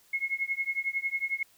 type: tone with tremolo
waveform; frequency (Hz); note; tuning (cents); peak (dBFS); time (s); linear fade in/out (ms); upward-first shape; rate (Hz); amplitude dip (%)
sine; 2170; C#7; -37; -24; 0.13-1.43; 5; triangle; 11; 100
effects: white hiss -62 dBFS RMS until 1.57 s